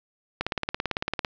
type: click train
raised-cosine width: 0.3 ms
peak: -10 dBFS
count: 16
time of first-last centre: 0.41-1.248 s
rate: 17.9 Hz
effects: resampled to 16000 Hz + 7-bit